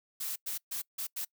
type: noise bursts at uneven times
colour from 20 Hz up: blue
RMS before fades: -36 dBFS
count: 5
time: 0.2-0.36 / 0.46-0.58 / 0.71-0.82 / 0.98-1.07 / 1.16-1.25 s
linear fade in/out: 10 ms
effects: noise-tail reverb RT60 0.1 s tail -24 dB re dry